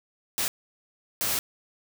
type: noise bursts at uneven times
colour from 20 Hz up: white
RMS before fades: -27 dBFS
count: 2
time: 0.38-0.48 / 1.21-1.39 s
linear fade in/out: 0 ms
effects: none